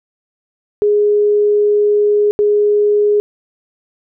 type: tone bursts at uneven times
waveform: sine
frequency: 415.3 Hz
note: G#4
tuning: in tune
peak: -9 dBFS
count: 2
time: 0.82-2.31 / 2.39-3.2 s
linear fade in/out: 0 ms
effects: none